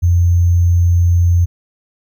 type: tone with sample-and-hold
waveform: sine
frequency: 86.9 Hz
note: F2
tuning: 8 cents flat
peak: -8 dBFS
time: 0.02-1.46 s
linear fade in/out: 20 ms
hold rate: 6300 Hz
effects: none